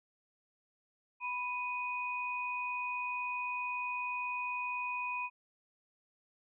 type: tone pair together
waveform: sine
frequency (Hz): 987.8 / 2489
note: B5 / D#7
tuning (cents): 0 / 0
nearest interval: octave + major third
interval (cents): 1600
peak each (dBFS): -37 / -37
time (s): 1.2-5.3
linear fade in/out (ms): 50
effects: none